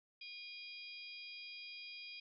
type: harmonic tone with a mistuned harmonic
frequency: 812 Hz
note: G#5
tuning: 39 cents flat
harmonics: 3 / 4 / 5 / 6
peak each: -51 / -54 / -59 / -53 dBFS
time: 0.21-2.2 s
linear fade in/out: 5 ms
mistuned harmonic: 5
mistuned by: -72 cents
effects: none